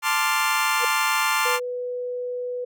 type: chord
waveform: 25% pulse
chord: D minor seventh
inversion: second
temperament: equal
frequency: 880 / 1046.5 / 1174.7 / 1396.9 Hz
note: A5 / C6 / D6 / F6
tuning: 0 / 0 / 0 / 0 cents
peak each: -22 dBFS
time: 0.02-1.6 s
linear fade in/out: 50 ms
type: tone with exponential growth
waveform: sine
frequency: 486.3 Hz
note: B4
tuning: 27 cents flat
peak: -22 dBFS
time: 0.77-0.85 s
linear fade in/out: 5 ms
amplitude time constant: 16 ms
type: tone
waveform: sine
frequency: 493.9 Hz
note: B4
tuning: in tune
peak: -26 dBFS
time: 1.45-2.65 s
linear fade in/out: 10 ms
effects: none